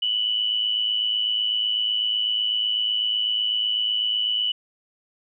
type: tone pair together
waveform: sine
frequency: 2960 / 3068 Hz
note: F#7 / G7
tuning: 0 / -38 cents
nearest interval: minor second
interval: 62 cents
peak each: -21 / -30 dBFS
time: 0.02-4.52 s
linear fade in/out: 5 ms
effects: none